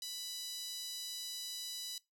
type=tone with high-pass filter; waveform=5% pulse; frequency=987.8 Hz; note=B5; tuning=in tune; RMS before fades=-43 dBFS; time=0.02-1.98 s; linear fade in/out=2 ms; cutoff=4000 Hz; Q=3; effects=noise-tail reverb RT60 0.2 s tail -21 dB re dry